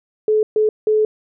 sine tone bursts at uneven times, 430 Hz, A4, 40 cents flat, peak -12 dBFS, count 3, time 0.28-0.43 / 0.56-0.69 / 0.87-1.05 s, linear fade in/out 2 ms, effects none

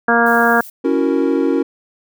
harmonic tone, 234 Hz, A#3, 7 cents sharp, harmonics 1 / 2 / 3 / 4 / 5 / 6 / 7, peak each -18 / -18 / -17 / -20 / -21 / -18 / -16 dBFS, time 0.08-0.61 s, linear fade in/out 5 ms
violet noise, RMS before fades -35 dBFS, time 0.26-0.7 s, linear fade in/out 5 ms
triangle chord, F# dominant seventh, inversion second, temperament equal, 277.2 / 329.6 / 370 / 466.2 Hz, C#4 / E4 / F#4 / A#4, 0 / 0 / 0 / 0 cents, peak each -15 / -17 / -18 / -18 dBFS, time 0.84-1.63 s, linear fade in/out 10 ms
effects none

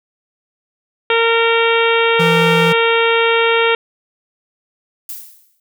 harmonic tone, 459.8 Hz, A#4, 24 cents flat, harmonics 1 / 2 / 3 / 4 / 5 / 6 / 7 / 8, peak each -14 / -20 / -19 / -23 / -20 / -21 / -23 / -27 dBFS, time 1.1-3.75 s, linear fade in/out 2 ms
square tone, 168 Hz, E3, 33 cents sharp, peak -16 dBFS, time 2.19-2.73 s, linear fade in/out 10 ms
violet noise with exponential decay, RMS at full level -25 dBFS, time 5.09-5.6 s, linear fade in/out 2 ms, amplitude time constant 110 ms
effects none

